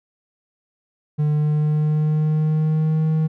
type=tone with pitch glide; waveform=triangle; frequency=150 to 157.55 Hz; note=D3 to D#3; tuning=+37 to +22 cents; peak=-14 dBFS; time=1.18-3.28 s; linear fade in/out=20 ms; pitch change=+85 cents; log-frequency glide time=1.33-3.05 s; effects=none